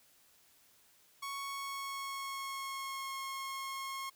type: tone with pitch glide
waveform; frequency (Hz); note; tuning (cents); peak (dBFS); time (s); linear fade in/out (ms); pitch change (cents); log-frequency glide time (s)
sawtooth; 1108.7 to 1081.5; C#6 to C#6; 0 to -43; -35; 1.22-4.1; 10; -43; 1.41-3.13
effects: white hiss -66 dBFS RMS until 4.15 s